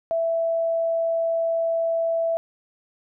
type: tone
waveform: sine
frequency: 662 Hz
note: E5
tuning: 7 cents sharp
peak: -20 dBFS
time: 0.11-2.37 s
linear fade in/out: 0 ms
effects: none